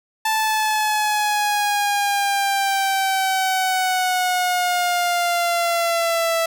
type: exponential sweep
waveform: sawtooth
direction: down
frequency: 880 to 659.3 Hz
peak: -14 dBFS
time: 0.25-6.46 s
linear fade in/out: 5 ms
effects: none